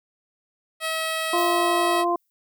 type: tone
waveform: 10% pulse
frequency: 643 Hz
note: E5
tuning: 43 cents flat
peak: -16 dBFS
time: 0.8-2.05 s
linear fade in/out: 50 ms
type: harmonic tone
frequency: 347.2 Hz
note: F4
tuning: 10 cents flat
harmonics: 1 / 2 / 3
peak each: -24 / -24 / -24 dBFS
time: 1.33-2.16 s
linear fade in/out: 5 ms
type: noise with exponential decay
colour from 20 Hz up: violet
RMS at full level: -34 dBFS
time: 1.38-2.3 s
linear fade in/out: 0 ms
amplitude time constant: 200 ms
effects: none